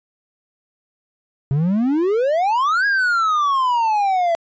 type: exponential two-way sweep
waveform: triangle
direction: up then down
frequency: 132.7 to 1663 to 661 Hz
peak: -13 dBFS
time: 1.51-4.35 s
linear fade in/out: 0 ms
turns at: 2.86 s
effects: resampled to 16000 Hz